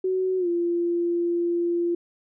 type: tone with pitch glide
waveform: sine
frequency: 373.5 to 344.5 Hz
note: F#4 to F4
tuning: +16 to -24 cents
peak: -21 dBFS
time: 0.04-1.95 s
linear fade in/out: 5 ms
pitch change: -140 cents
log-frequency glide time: 0.38-0.48 s
effects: none